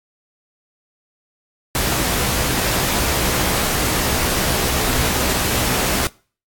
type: noise with comb filter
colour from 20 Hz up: pink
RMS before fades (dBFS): -19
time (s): 1.75-6.07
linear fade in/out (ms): 0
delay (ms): 16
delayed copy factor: +0.5
effects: noise-tail reverb RT60 0.4 s tail -23 dB re dry + AAC 64 kbps